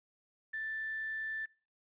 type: tone with quantisation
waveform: sine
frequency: 1765 Hz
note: A6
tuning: 5 cents sharp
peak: -36 dBFS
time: 0.53-1.46 s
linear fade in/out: 10 ms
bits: 9
effects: noise-tail reverb RT60 0.4 s tail -24 dB re dry + resampled to 8000 Hz